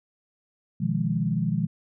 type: chord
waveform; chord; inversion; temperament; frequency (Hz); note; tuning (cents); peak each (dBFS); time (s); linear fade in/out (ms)
sine; F half-diminished seventh; second; equal; 123.47 / 155.56 / 174.61 / 207.7; Cb3 / Eb3 / F3 / Ab3; 0 / 0 / 0 / 0; -30 / -27 / -27 / -29; 0.8-1.67; 10
effects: none